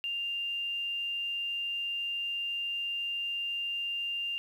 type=tone with quantisation; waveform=sine; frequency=2794 Hz; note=F7; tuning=in tune; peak=-31 dBFS; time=0.04-4.38 s; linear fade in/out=0 ms; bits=10; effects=none